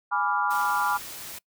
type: chord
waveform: sine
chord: G# diminished seventh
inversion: none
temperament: equal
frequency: 830.6 / 987.8 / 1174.7 / 1396.9 Hz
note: G#5 / B5 / D6 / F6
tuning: 0 / 0 / 0 / 0 cents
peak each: -28 dBFS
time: 0.11-0.98 s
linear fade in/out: 20 ms
type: noise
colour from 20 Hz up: white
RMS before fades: -39 dBFS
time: 0.5-1.39 s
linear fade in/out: 10 ms
effects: noise-tail reverb RT60 0.1 s tail -23 dB re dry